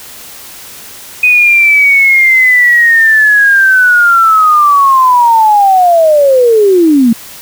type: linear sweep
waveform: sine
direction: down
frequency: 2501 to 220 Hz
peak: -3 dBFS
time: 1.23-7.13 s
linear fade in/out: 5 ms
effects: white hiss -30 dBFS RMS until 7.41 s